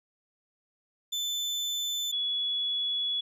35% pulse / sine tone pair in turn, 3520 / 3390 Hz, A7 / G#7, 0 / +35 cents, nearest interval minor second, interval 65 cents, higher first, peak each -27 dBFS, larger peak neither, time 1.12-2.12 / 2.12-3.21 s, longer second, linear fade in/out 10 ms, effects resampled to 32000 Hz

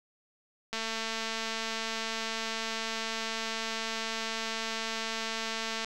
click train, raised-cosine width 0.2 ms, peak -17 dBFS, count 1147, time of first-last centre 0.73-5.846 s, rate 224 Hz, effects none

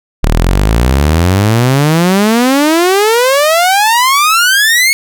sawtooth exponential sweep, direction up, 36 to 2217 Hz, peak -3 dBFS, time 0.23-4.93 s, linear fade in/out 0 ms, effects none

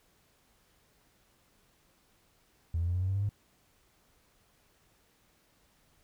triangle tone with pitch steps, 82.8 / 85.37 / 88.03 / 90.76 / 93.59 / 96.5 / 99.5 / 102.59 Hz, E2 / F2 / F2 / F#2 / F#2 / G2 / G2 / G#2, +8 / -39 / +14 / -33 / +20 / -27 / +26 / -21 cents, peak -24 dBFS, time 2.74-3.292 s, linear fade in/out 5 ms, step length 69 ms, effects tanh soft clip ceiling -25 dBFS + pink hiss -68 dBFS RMS until 6.03 s

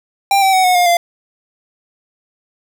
square tone with pitch steps, 792 / 770.8 / 750.1 / 730.1 / 710.5 / 691.5 Hz, G5 / G5 / F#5 / F#5 / F5 / F5, +18 / -29 / +23 / -23 / +30 / -17 cents, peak -10 dBFS, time 0.31-0.97 s, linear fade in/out 2 ms, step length 110 ms, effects 7-bit

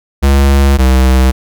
square tone pair in turn, 69 / 64.92 Hz, C#2 / C2, -7 / -13 cents, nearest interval minor second, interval 106 cents, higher first, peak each -6 dBFS, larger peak neither, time 0.22-0.78 / 0.78-1.32 s, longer first, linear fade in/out 20 ms, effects none

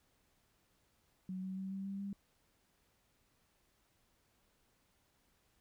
sine tone with pitch steps, 186.2 / 188.69 / 191.21 / 193.77 / 196.36 / 198.99 Hz, F#3 / F#3 / G3 / G3 / G3 / G3, +11 / +34 / -43 / -20 / +3 / +26 cents, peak -39 dBFS, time 1.29-2.13 s, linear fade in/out 2 ms, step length 140 ms, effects pink hiss -75 dBFS RMS until 5.6 s

